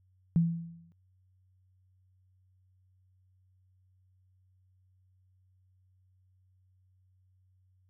sine tone with exponential decay, 167.5 Hz, E3, 28 cents sharp, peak -19 dBFS, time 0.36-0.92 s, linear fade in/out 0 ms, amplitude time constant 120 ms, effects added 93 Hz sine -64 dBFS peak until 7.89 s

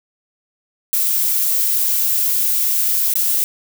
violet noise with dropouts, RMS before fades -17 dBFS, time 0.93-3.44 s, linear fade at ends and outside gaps 0 ms, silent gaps 3.138-3.155 s, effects none

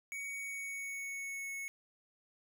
square tone with pitch glide, 2245 to 2201 Hz, C#7 to C#7, +21 to -13 cents, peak -40 dBFS, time 0.12-1.68 s, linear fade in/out 0 ms, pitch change -34 cents, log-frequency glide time 0.27-1.51 s, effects none

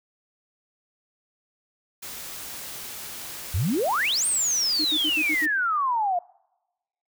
white noise, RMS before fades -37 dBFS, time 2.02-5.46 s, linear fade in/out 10 ms
sine exponential two-way sweep, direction up then down, 76.1 to 8930 to 684 Hz, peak -21 dBFS, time 3.54-6.19 s, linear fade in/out 5 ms, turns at 4.26 s
sine tone bursts, 307.5 Hz, D#4, 20 cents flat, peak -27 dBFS, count 6, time 4.79-5.474 s, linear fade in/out 10 ms, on 59 ms, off 66 ms
effects noise-tail reverb RT60 1.0 s tail -26 dB re dry

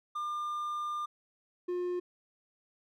triangle tone pair in turn, 1200 / 356.8 Hz, D6 / F4, +37 / +37 cents, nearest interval octave + major sixth, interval 2100 cents, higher first, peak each -31 / -29 dBFS, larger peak second, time 0.15-1.06 / 1.68-2 s, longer first, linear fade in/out 10 ms, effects none

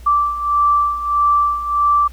sine beating tone pair, 1167 / 1168.6 Hz, D6 / D6, -11 / -9 cents, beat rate 1.6 Hz, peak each -19 / -14 dBFS, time 0.06-2.08 s, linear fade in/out 10 ms, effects added 60 Hz sine -34 dBFS peak until 2.12 s + pink hiss -48 dBFS RMS until 2.12 s

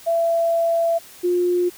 sine tone pair in turn, 670 / 354.9 Hz, E5 / F4, +28 / +28 cents, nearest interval major seventh, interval 1100 cents, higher first, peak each -16 / -16 dBFS, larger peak neither, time 0.06-0.99 / 1.23-1.7 s, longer first, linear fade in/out 20 ms, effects white hiss -44 dBFS RMS until 1.77 s

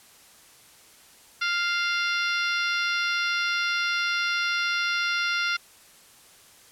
harmonic tone with a mistuned harmonic, 698.5 Hz, F5, in tune, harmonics 2 / 3 / 4 / 5 / 6 / 7 / 8, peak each -26 / -30 / -32 / -34 / -36 / -37 / -38 dBFS, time 1.41-5.57 s, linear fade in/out 10 ms, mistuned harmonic 4, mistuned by -16 cents, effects white hiss -53 dBFS RMS until 6.71 s + low-pass 12000 Hz 12 dB/octave

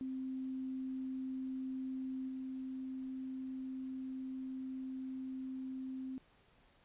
sine tone with level steps, 261.6 Hz, C4, in tune, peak -38 / -40 dBFS, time 0.01-6.18 s, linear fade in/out 0 ms, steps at 2.28 s, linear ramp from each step 10 ms, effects pink hiss -68 dBFS RMS until 6.84 s + resampled to 8000 Hz

